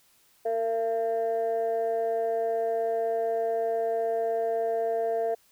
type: tone pair together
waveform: sine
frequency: 455.7 / 679 Hz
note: A#4 / F5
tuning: -39 / -49 cents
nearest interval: perfect fifth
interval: 690 cents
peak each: -26 dBFS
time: 0.45-5.35 s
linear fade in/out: 10 ms
effects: tanh soft clip ceiling -20 dBFS + white hiss -63 dBFS RMS until 5.51 s